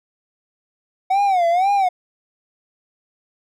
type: tone with vibrato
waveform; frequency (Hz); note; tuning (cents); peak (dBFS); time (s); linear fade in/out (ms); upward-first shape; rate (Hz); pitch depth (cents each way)
triangle; 740; F#5; 0; -12; 1.1-1.89; 10; sine; 2; 160
effects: none